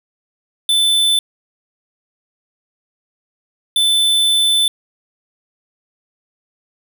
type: tone pair in turn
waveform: square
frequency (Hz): 3520 / 3520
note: A7 / A7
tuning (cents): 0 / 0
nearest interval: unison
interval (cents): 0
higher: neither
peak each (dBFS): -12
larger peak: neither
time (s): 0.69-1.19 / 3.76-4.68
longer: second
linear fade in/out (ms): 2
effects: none